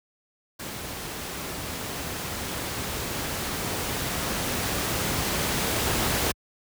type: noise with level ramp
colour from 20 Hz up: pink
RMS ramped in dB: -35 to -24 dBFS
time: 0.59-6.32 s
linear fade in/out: 10 ms
effects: high-pass 60 Hz 12 dB/octave